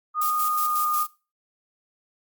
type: tone with pitch glide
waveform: sine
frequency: 1231 to 1221.8 Hz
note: D#6 to D#6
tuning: -19 to -32 cents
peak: -22 dBFS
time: 0.14-1.07 s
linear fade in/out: 50 ms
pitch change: -13 cents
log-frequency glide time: 0.46-0.79 s
type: noise with tremolo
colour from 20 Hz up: violet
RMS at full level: -28 dBFS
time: 0.21-1.07 s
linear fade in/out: 10 ms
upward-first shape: square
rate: 5.5 Hz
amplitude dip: 55%
effects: noise-tail reverb RT60 0.3 s tail -18 dB re dry + Opus 48 kbps